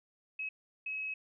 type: tone bursts at uneven times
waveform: sine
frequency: 2563 Hz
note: E7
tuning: 49 cents flat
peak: -35 dBFS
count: 2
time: 0.39-0.49 / 0.86-1.14 s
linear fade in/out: 5 ms
effects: none